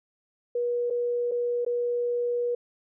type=tone with dropouts; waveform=sine; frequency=482.2 Hz; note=B4; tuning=41 cents flat; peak=-24 dBFS; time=0.55-2.55 s; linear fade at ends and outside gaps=5 ms; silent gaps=0.901-0.906 / 1.313-1.317 / 1.649-1.663 s; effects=none